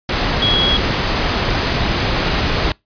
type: tone in noise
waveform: sine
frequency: 3322 Hz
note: G#7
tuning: in tune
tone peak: -14 dBFS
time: 0.42-0.77 s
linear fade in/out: 2 ms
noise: pink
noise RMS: -17 dBFS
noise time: 0.09-2.72 s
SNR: 0 dB
effects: noise-tail reverb RT60 0.2 s tail -25 dB re dry + resampled to 11025 Hz